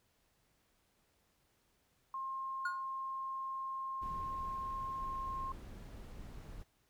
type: tone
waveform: sine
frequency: 1065 Hz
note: C6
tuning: 30 cents sharp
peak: -38 dBFS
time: 2.14-5.52 s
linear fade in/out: 2 ms
type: tone with exponential decay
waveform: triangle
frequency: 1438 Hz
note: F#6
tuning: 50 cents flat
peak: -30 dBFS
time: 2.65-2.85 s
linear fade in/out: 5 ms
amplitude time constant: 43 ms
type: noise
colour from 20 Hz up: brown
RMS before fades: -48 dBFS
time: 4.01-6.64 s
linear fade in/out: 20 ms
effects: pink hiss -75 dBFS RMS until 6.89 s